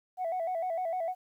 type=tone with vibrato; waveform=sine; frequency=698.5 Hz; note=F5; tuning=in tune; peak=-28 dBFS; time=0.17-1.15 s; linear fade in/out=50 ms; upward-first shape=square; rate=6.6 Hz; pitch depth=95 cents each way; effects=tanh soft clip ceiling -27 dBFS + 11-bit